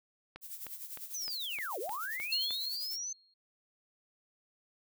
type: click train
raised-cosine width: 0.3 ms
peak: -29 dBFS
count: 8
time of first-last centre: 0.36-2.507 s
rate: 3.26 Hz
type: noise with tremolo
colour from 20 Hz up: violet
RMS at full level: -42 dBFS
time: 0.41-2.99 s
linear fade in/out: 50 ms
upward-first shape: sine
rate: 10 Hz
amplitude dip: 65%
type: linear two-way sweep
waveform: sine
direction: down then up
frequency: 6272 to 340.9 to 6272 Hz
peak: -36 dBFS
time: 1.14-3.13 s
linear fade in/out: 5 ms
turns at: 1.79 s
type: tone with exponential decay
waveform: sine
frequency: 4260 Hz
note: C8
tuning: 30 cents sharp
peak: -28 dBFS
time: 2.32-3.34 s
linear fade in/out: 5 ms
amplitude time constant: 220 ms
effects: none